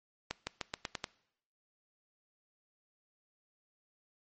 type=accelerating click train; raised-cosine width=0.2 ms; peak=-17 dBFS; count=7; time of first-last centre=0.31-1.042 s; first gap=160 ms; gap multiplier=0.89; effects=noise-tail reverb RT60 0.7 s tail -21 dB re dry + MP3 32 kbps